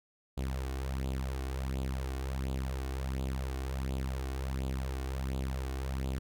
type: tone with flanger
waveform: sawtooth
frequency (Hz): 66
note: C2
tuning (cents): +16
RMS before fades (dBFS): -35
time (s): 0.37-6.19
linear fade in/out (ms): 10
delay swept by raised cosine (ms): 0.26 to 2.76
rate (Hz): 1.4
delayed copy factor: +0.65
effects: none